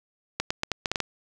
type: clicks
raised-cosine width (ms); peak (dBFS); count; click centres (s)
0.2; -8; 8; 0.4 / 0.505 / 0.634 / 0.717 / 0.858 / 0.916 / 0.958 / 1.003
effects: none